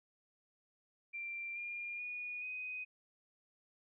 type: tone with pitch steps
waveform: sine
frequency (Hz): 2363 / 2408 / 2455 / 2502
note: D7 / D7 / D#7 / D#7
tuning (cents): +10 / +43 / -24 / +9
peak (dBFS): -40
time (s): 1.13-2.85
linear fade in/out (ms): 20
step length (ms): 430
effects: none